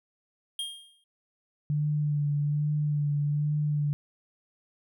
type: tone with exponential decay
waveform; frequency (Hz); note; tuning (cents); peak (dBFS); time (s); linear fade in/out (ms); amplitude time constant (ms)
square; 3224; G7; +48; -29; 0.59-1.04; 2; 97
type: tone with vibrato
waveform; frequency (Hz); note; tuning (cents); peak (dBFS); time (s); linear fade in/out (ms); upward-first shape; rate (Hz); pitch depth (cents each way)
sine; 147.5; D3; +8; -24; 1.7-3.93; 0; sine; 1.2; 25
effects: none